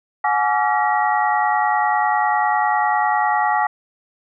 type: tone cluster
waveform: sine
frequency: 732 / 842 / 1152 / 1378 / 1912 Hz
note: F#5 / G#5 / D6 / F6 / A#6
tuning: -19 / +24 / -34 / -24 / +43 cents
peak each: -22 / -18 / -23 / -27 / -24 dBFS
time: 0.24-3.67 s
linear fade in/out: 5 ms
effects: none

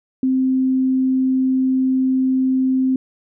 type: tone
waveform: sine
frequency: 260.8 Hz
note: C4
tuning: 5 cents flat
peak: -14 dBFS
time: 0.23-2.96 s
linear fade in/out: 2 ms
effects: none

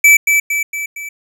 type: tone with echo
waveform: square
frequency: 2311 Hz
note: D7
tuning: 28 cents flat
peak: -5 dBFS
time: 0.04-0.17 s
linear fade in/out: 5 ms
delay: 230 ms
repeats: 4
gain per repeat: -5 dB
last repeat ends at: 1.09 s
effects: none

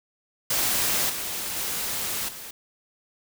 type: noise with level steps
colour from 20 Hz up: white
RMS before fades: -24 / -31 / -29 / -39 dBFS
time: 0.5-2.51 s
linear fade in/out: 5 ms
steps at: 1.09 / 1.56 / 2.28 s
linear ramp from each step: 10 ms
effects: none

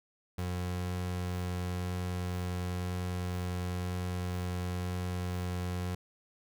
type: tone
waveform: 30% pulse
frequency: 89.9 Hz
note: F#2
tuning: 49 cents flat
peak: -30 dBFS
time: 0.38-5.95 s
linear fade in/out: 5 ms
effects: none

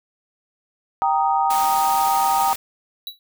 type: chord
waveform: sine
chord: Eb major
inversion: first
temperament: equal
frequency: 784 / 932.3 / 1244.5 Hz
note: G5 / Bb5 / Eb6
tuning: 0 / 0 / 0 cents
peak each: -19 / -20 / -24 dBFS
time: 1.02-2.53 s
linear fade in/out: 0 ms
type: noise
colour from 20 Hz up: white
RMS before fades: -29 dBFS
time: 1.5-2.56 s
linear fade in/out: 5 ms
type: tone with exponential decay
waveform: square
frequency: 3919 Hz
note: B7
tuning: 14 cents flat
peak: -25 dBFS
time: 3.07-3.19 s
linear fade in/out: 1 ms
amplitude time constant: 26 ms
effects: none

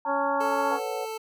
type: tone with vibrato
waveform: sine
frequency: 897 Hz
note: A5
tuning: 33 cents sharp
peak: -28 dBFS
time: 0.05-0.76 s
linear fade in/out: 2 ms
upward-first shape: triangle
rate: 11 Hz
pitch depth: 10 cents each way
type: harmonic tone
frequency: 278.7 Hz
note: C#4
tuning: 9 cents sharp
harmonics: 1 / 2 / 3 / 4 / 5 / 6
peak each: -34 / -28 / -32 / -30 / -33 / -42 dBFS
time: 0.05-0.8 s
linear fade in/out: 50 ms
type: tone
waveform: 25% pulse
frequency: 441 Hz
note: A4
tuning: 4 cents sharp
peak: -28 dBFS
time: 0.4-1.18 s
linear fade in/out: 10 ms
type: chord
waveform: sine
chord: B suspended second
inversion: none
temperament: equal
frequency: 493.9 / 554.4 / 740 Hz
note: B4 / C#5 / F#5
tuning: 0 / 0 / 0 cents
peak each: -35 dBFS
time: 0.7-1.06 s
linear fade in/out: 20 ms
effects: none

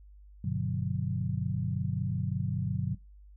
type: chord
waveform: sine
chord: G major seventh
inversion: none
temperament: equal with one note detuned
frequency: 98 / 123.47 / 146.83 / 182.98 Hz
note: G2 / B2 / D3 / F#3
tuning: 0 / 0 / 0 / -19 cents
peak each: -34 dBFS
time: 0.44-2.95 s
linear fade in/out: 5 ms
effects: noise-tail reverb RT60 0.2 s tail -20 dB re dry + added 50 Hz sine -50 dBFS peak until 3.36 s

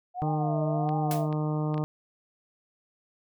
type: tone with vibrato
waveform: sine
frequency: 707 Hz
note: F5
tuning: 21 cents sharp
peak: -30 dBFS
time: 0.14-1.28 s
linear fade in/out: 50 ms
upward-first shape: triangle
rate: 1.5 Hz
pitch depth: 230 cents each way
type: harmonic tone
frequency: 152.5 Hz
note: D#3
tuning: 34 cents flat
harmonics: 1 / 2 / 3 / 4 / 5 / 6 / 7 / 8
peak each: -27 / -33 / -37 / -39 / -41 / -43 / -44 / -45 dBFS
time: 0.22-1.84 s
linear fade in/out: 0 ms
type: clicks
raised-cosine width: 0.3 ms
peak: -27 dBFS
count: 4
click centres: 0.891 / 1.327 / 1.743 / 1.779 s
type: noise with exponential decay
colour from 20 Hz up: white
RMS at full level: -32 dBFS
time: 1.11-1.29 s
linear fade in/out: 1 ms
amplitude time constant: 37 ms
effects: none

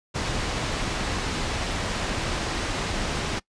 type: low-pass noise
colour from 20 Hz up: pink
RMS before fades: -28 dBFS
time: 0.14-3.4 s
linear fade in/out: 20 ms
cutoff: 6000 Hz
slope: 12 dB/octave
effects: noise-tail reverb RT60 0.1 s tail -22 dB re dry + resampled to 22050 Hz

